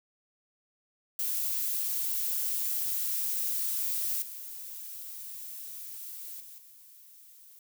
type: noise with level steps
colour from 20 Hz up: violet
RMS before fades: -31 / -42 / -48 / -54 dBFS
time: 1.19-7.59 s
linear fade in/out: 2 ms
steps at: 4.22 / 6.4 / 6.58 s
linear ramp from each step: 2 ms
effects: none